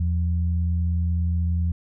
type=tone pair together; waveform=sine; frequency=82.41 / 174.83 Hz; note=E2 / F3; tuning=0 / +2 cents; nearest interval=octave + minor second; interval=1302 cents; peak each=-20 / -30 dBFS; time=0-1.72 s; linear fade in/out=5 ms; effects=none